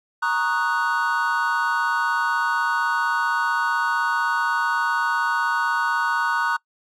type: chord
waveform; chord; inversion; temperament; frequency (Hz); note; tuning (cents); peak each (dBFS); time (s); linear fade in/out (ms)
triangle; D# minor seventh; second; equal; 932.3 / 1108.7 / 1244.5 / 1480; A#5 / C#6 / D#6 / F#6; 0 / 0 / 0 / 0; -23 / -26 / -25 / -21; 0.22-6.57; 10
effects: noise-tail reverb RT60 0.1 s tail -24 dB re dry